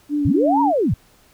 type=tone with vibrato; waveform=sine; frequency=286.8 Hz; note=D4; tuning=41 cents flat; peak=-17 dBFS; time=0.09-0.73 s; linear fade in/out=50 ms; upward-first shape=sine; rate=3.6 Hz; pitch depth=50 cents each way
type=linear two-way sweep; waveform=sine; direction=up then down; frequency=69.7 to 971 to 69.7 Hz; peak=-15 dBFS; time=0.25-0.94 s; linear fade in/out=5 ms; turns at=0.61 s
effects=pink hiss -54 dBFS RMS until 1.33 s